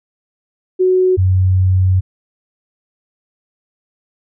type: tone pair in turn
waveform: sine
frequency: 370 / 93.17 Hz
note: F#4 / F#2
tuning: 0 / +13 cents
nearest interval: 2 octaves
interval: 2387 cents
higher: first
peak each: -9 dBFS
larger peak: neither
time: 0.79-1.17 / 1.17-2.01 s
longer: second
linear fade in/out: 20 ms
effects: none